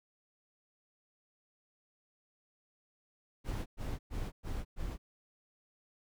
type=noise bursts; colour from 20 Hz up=brown; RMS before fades=-37 dBFS; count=5; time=3.44-4.98 s; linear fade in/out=50 ms; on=220 ms; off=110 ms; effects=none